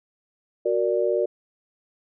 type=chord; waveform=sine; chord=Gb augmented; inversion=none; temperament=equal; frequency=370 / 466.2 / 587.3 Hz; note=Gb4 / Bb4 / D5; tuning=0 / 0 / 0 cents; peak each=-24 dBFS; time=0.65-1.26 s; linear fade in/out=10 ms; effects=none